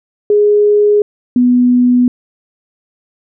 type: tone pair in turn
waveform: sine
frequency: 415.3 / 246.9 Hz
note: G#4 / B3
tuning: 0 / 0 cents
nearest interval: major sixth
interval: 900 cents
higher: first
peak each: -6 dBFS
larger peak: neither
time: 0.3-1.02 / 1.36-2.08 s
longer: neither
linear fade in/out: 2 ms
effects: none